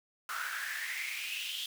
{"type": "noise with high-pass filter sweep", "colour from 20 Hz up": "pink", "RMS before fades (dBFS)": -38, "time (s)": [0.29, 1.66], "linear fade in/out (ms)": 2, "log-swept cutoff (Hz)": [1300, 3300], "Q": 7.1, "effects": []}